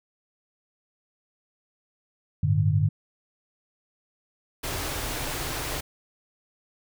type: chord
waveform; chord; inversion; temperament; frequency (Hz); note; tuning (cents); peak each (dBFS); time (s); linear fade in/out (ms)
sine; G suspended second; none; equal with one note detuned; 98 / 110 / 149.49; G2 / A2 / D3; 0 / 0 / +31; -23 / -25 / -23; 2.43-2.89; 5
type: band-stop noise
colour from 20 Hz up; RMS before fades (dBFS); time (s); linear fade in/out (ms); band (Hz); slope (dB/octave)
pink; -31; 4.63-5.81; 10; 160 to 240; 96
effects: none